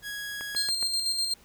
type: tone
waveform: sawtooth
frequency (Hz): 1661.2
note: G#6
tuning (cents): 0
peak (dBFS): -30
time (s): 0.02-0.71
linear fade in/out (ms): 50
type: click train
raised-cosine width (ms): 0.5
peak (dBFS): -24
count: 4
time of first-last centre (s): 0.41-0.827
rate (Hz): 7.19
type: tone with tremolo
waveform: 35% pulse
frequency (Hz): 4186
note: C8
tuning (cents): 0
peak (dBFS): -23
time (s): 0.56-1.34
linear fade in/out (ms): 5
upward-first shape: square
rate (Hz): 8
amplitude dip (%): 40
effects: pink hiss -57 dBFS RMS until 1.44 s